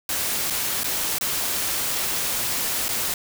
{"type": "noise with dropouts", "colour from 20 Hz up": "white", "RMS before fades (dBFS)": -25, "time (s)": [0.09, 3.14], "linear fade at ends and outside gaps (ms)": 2, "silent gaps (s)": [[0.501, 0.505], [0.835, 0.842], [1.185, 1.21], [2.883, 2.889]], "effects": []}